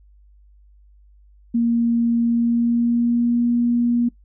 sine tone with pitch glide, 233.9 to 238.7 Hz, A#3 to A#3, +6 to +41 cents, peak -15 dBFS, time 1.54-4.09 s, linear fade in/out 10 ms, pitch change +35 cents, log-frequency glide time 2.24-3.47 s, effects noise-tail reverb RT60 0.1 s tail -20 dB re dry + added 50 Hz sine -48 dBFS peak until 4.24 s

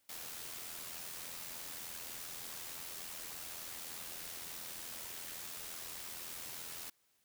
white noise with amplitude modulation, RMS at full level -44 dBFS, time 0.09-6.9 s, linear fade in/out 5 ms, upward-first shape sine, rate 83.4 Hz, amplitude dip 45%, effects white hiss -75 dBFS RMS until 7.24 s

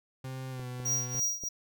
40% pulse tone with pitch glide, 130.81 to 124.97 Hz, C3 to B2, 0 to +21 cents, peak -36 dBFS, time 0.24-1.2 s, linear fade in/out 5 ms, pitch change -79 cents, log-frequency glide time 0.5-0.66 s
clicks, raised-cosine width 2 ms, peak -32 dBFS, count 4, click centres 0.596 / 0.801 / 1.149 / 1.437 s
square tone with tremolo, 5740 Hz, F8, 47 cents sharp, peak -26 dBFS, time 0.85-1.49 s, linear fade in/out 10 ms, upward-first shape triangle, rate 3.2 Hz, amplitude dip 90%
effects none

